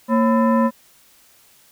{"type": "tone with frequency modulation", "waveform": "sine", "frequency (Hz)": 230, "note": "A#3", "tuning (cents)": -23, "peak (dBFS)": -13, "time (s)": [0.08, 0.71], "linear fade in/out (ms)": 50, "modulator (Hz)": 775, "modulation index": 0.95, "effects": ["white hiss -53 dBFS RMS until 1.71 s"]}